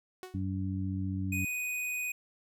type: tone with exponential decay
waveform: sawtooth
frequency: 370 Hz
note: F#4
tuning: in tune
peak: -35 dBFS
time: 0.23-0.45 s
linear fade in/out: 0 ms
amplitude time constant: 46 ms
type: harmonic tone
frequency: 95 Hz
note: F#2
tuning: 46 cents sharp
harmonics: 1 / 2 / 3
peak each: -33 / -36 / -38 dBFS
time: 0.34-1.45 s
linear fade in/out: 5 ms
type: tone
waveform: square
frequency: 2489 Hz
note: D#7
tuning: in tune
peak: -33 dBFS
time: 1.32-2.12 s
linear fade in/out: 5 ms
effects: none